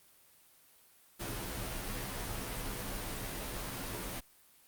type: noise with comb filter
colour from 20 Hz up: pink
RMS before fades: -39 dBFS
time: 1.19-4.21 s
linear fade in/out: 20 ms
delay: 13 ms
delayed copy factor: -0.9
effects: white hiss -63 dBFS RMS until 4.67 s + Opus 32 kbps